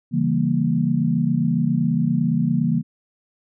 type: chord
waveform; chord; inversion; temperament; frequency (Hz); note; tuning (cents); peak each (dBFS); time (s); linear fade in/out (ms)
sine; C# diminished seventh; none; equal with one note detuned; 138.59 / 166.06 / 196 / 233.1; C#3 / E3 / G3 / Bb3; 0 / +13 / 0 / 0; -24 / -21 / -26 / -21; 0.11-2.83; 50
effects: none